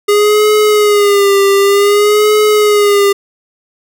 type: tone with vibrato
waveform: square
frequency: 410 Hz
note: G#4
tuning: 22 cents flat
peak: -7 dBFS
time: 0.08-3.13 s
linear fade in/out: 10 ms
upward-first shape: sine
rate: 0.54 Hz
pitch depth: 61 cents each way
effects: none